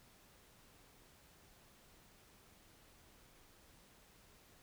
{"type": "silence", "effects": ["pink hiss -65 dBFS RMS until 4.62 s"]}